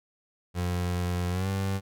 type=tone with pitch glide; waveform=30% pulse; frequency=89 to 97.06 Hz; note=F2 to G2; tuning=+33 to -17 cents; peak=-24 dBFS; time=0.54-1.81 s; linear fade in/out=50 ms; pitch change=+150 cents; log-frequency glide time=1.31-1.48 s; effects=none